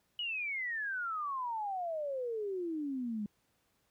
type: exponential sweep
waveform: sine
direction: down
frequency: 2960 to 202.1 Hz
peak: -34 dBFS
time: 0.19-3.26 s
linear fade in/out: 2 ms
effects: pink hiss -75 dBFS RMS until 3.9 s + high-pass 60 Hz 12 dB/octave